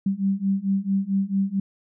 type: beating tone pair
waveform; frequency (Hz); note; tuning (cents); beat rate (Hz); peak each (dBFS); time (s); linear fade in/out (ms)
sine; 193 / 197.5; G3 / G3; -27 / +13; 4.5; -24 / -23; 0.06-1.6; 5
effects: none